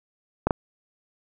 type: clicks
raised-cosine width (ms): 1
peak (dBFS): -6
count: 2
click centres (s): 0.47 / 0.508
effects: none